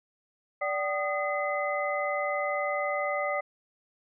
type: tone cluster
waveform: sine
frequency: 584 / 764 / 1234 / 2038 Hz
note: D5 / G5 / D#6 / C7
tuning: -10 / -45 / -15 / -46 cents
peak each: -30 / -34 / -34 / -33 dBFS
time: 0.61-3.41 s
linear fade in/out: 10 ms
effects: none